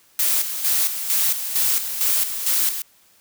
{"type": "noise with tremolo", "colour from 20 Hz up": "blue", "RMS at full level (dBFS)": -19, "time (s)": [0.19, 2.82], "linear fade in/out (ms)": 2, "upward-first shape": "square", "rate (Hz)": 2.2, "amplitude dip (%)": 60, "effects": ["white hiss -56 dBFS RMS until 3.2 s"]}